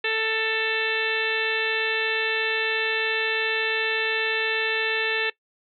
harmonic tone, 442.9 Hz, A4, 11 cents sharp, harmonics 1 / 2 / 3 / 4 / 5 / 6 / 7 / 8 / 9, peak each -28 / -36 / -37 / -27 / -32 / -28 / -37 / -33 / -37 dBFS, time 0.04-5.3 s, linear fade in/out 5 ms, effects noise-tail reverb RT60 0.1 s tail -20 dB re dry

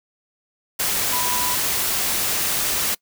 sine tone in noise, 987.8 Hz, B5, in tune, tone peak -26 dBFS, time 1.12-1.55 s, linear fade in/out 10 ms, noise white, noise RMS -22 dBFS, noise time 0.79-2.95 s, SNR -7 dB, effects noise-tail reverb RT60 0.1 s tail -24 dB re dry

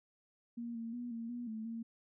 sine tone with pitch steps, 235.5 / 229 / 242.4 / 229.8 / 241.5 / 219.8 / 228.8 Hz, A#3 / A#3 / B3 / A#3 / B3 / A3 / A#3, +18 / -31 / -32 / -25 / -39 / -2 / -32 cents, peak -39 dBFS, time 0.57-1.83 s, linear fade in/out 10 ms, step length 180 ms, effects none

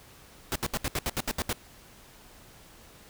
pink noise bursts, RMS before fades -29 dBFS, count 10, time 0.52-1.528 s, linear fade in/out 0 ms, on 36 ms, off 72 ms, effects pink hiss -53 dBFS RMS until 3.09 s

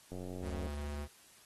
click train, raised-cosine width 2 ms, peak -31 dBFS, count 51, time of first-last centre 0.12-0.669 s, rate 91 Hz
square tone, 72.9 Hz, D2, 12 cents flat, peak -39 dBFS, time 0.41-1.08 s, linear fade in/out 50 ms
effects white hiss -61 dBFS RMS until 1.45 s + AAC 32 kbps

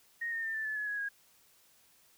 sine tone with pitch steps, 1864.7 / 1830.5 / 1797 / 1764.1 / 1731.8 / 1700.1 / 1669 / 1638.4 Hz, A#6 / A#6 / A6 / A6 / A6 / G#6 / G#6 / G#6, 0 / -32 / +36 / +4 / -28 / +40 / +8 / -24 cents, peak -33 dBFS, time 0.21-1.09 s, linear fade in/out 10 ms, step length 110 ms, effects white hiss -65 dBFS RMS until 2.17 s

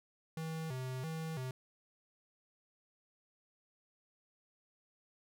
square tone with vibrato, 144.1 Hz, D3, 33 cents flat, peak -39 dBFS, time 0.37-1.51 s, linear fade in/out 2 ms, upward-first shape square, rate 1.5 Hz, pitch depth 190 cents each way, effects none

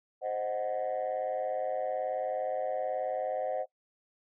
sine chord, C diminished, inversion none, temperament equal, 523.3 / 622.3 / 740 Hz, C5 / Eb5 / Gb5, 0 / 0 / 0 cents, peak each -33 dBFS, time 0.21-3.66 s, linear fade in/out 50 ms, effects noise-tail reverb RT60 0.1 s tail -20 dB re dry + tanh soft clip ceiling -25 dBFS

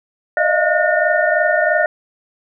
sine tone cluster, 606 / 629 / 692 / 1450 / 1818 Hz, D#5 / D#5 / F5 / F#6 / A#6, -46 / +19 / -16 / -35 / -44 cents, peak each -19 dBFS, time 0.37-1.86 s, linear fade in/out 2 ms, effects none

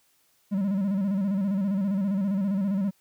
triangle tone with vibrato, 196 Hz, G3, in tune, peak -21 dBFS, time 0.51-2.91 s, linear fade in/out 20 ms, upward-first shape square, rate 15 Hz, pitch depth 72 cents each way, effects white hiss -66 dBFS RMS until 3 s

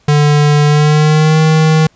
square tone with pitch glide, 147.7 to 157.39 Hz, D3 to D#3, +10 to +20 cents, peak -7 dBFS, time 0.08-1.87 s, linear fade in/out 5 ms, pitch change +110 cents, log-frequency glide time 0.66-1.39 s, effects pink hiss -52 dBFS RMS until 1.95 s + resampled to 16000 Hz

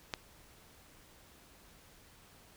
click, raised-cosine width 0.2 ms, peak -17 dBFS, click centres 0.138 s, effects pink hiss -60 dBFS RMS until 2.56 s

